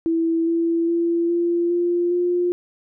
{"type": "tone with pitch steps", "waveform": "sine", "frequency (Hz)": [329.6, 334.2, 338.9, 343.6, 348.4, 353.3], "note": ["E4", "E4", "E4", "F4", "F4", "F4"], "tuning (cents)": [0, 24, 48, -28, -4, 20], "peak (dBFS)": -17, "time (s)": [0.06, 2.52], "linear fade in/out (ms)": 0, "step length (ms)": 410, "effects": []}